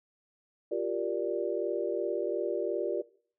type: chord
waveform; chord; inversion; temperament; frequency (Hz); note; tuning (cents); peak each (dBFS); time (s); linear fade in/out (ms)
sine; G minor seventh; third; equal with one note detuned; 349.2 / 392 / 470.2 / 587.3; F4 / G4 / Bb4 / D5; 0 / 0 / +15 / 0; -34; 0.71-3.02; 10
effects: noise-tail reverb RT60 0.5 s tail -20 dB re dry